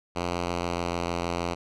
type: tone with pitch glide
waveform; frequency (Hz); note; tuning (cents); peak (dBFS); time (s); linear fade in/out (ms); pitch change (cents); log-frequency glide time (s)
5% pulse; 87.31 to 86.21; F2 to F2; 0 to -22; -16; 0.15-1.55; 20; -22; 0.38-1.17
effects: low-pass 6000 Hz 12 dB/octave